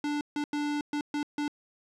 square tone bursts at uneven times, 293.7 Hz, D4, in tune, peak -29 dBFS, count 6, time 0.04-0.21 / 0.36-0.44 / 0.53-0.81 / 0.93-1.01 / 1.14-1.23 / 1.38-1.48 s, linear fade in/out 2 ms, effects low-pass 6000 Hz 12 dB/octave + 11-bit

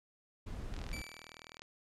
brown noise, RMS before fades -42 dBFS, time 0.46-1.02 s, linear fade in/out 10 ms
click train, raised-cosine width 0.2 ms, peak -30 dBFS, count 36, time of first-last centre 0.74-1.619 s, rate 39.8 Hz
sawtooth tone with exponential decay, 2316 Hz, D7, 25 cents flat, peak -38 dBFS, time 0.93-1.58 s, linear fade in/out 0 ms, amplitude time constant 140 ms
effects low-pass 11000 Hz 12 dB/octave

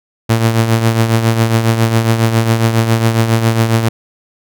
sawtooth tone with tremolo, 113.7 Hz, A#2, 43 cents flat, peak -3 dBFS, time 0.29-3.89 s, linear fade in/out 10 ms, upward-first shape triangle, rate 7.3 Hz, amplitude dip 65%, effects none

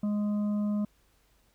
harmonic tone, 207.7 Hz, G#3, in tune, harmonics 1 / 3 / 5 / 6, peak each -26 / -42 / -51 / -53 dBFS, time 0.03-0.85 s, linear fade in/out 5 ms, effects added 50 Hz sine -68 dBFS peak until 1.54 s + pink hiss -68 dBFS RMS until 1.54 s

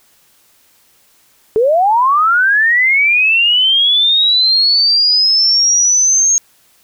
sine linear sweep, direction up, 415.8 to 6540 Hz, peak -8 dBFS, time 1.56-6.38 s, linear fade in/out 0 ms, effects white hiss -52 dBFS RMS until 6.83 s

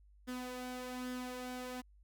sawtooth tone with flanger, 251.2 Hz, B3, 30 cents sharp, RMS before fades -43 dBFS, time 0.27-1.82 s, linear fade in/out 20 ms, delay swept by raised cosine 0.59 to 2.69 ms, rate 1.2 Hz, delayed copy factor +0.5, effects added 50 Hz sine -60 dBFS peak until 2.03 s

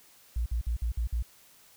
sine tone bursts, 58.27 Hz, A#1, in tune, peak -26 dBFS, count 6, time 0.36-1.225 s, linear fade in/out 5 ms, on 100 ms, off 53 ms, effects white hiss -58 dBFS RMS until 1.76 s

